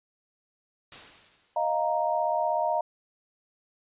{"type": "noise with exponential decay", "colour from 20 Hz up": "white", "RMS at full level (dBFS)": -41, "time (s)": [0.92, 1.89], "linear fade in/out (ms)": 0, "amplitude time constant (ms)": 210}
{"type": "chord", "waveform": "sine", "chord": "Eb suspended second", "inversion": "none", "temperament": "equal", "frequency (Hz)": [622.3, 698.5, 932.3], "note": ["Eb5", "F5", "Bb5"], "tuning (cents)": [0, 0, 0], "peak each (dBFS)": -28, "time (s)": [1.56, 2.81], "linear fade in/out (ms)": 5}
{"effects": ["resampled to 8000 Hz"]}